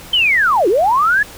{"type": "linear two-way sweep", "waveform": "sine", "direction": "down then up", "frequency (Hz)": [3136, 330.4, 1734], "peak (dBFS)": -10, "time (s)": [0.13, 1.23], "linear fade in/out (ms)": 5, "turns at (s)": 0.68, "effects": ["pink hiss -36 dBFS RMS until 1.37 s"]}